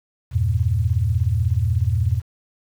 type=chord; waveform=sine; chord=E diminished; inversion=none; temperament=just; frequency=82.41 / 98.89 / 118.67 Hz; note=E2 / G2 / Bb2; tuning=0 / +16 / +31 cents; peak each=-21 dBFS; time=0.31-2.22 s; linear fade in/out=50 ms; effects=8-bit